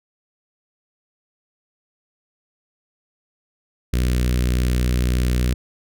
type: tone with notch filter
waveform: sawtooth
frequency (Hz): 61.74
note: B1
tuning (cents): 0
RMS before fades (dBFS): -19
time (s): 3.93-5.54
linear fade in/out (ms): 5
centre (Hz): 850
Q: 0.54
effects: none

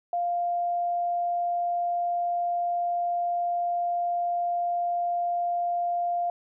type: tone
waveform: sine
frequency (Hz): 698.5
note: F5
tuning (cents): 0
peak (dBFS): -24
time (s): 0.13-6.3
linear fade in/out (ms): 2
effects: none

